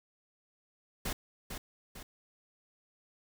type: noise with echo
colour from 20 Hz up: pink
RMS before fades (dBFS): -35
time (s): 1.05-1.13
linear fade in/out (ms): 5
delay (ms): 450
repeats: 2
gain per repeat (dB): -6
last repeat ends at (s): 2.03
effects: none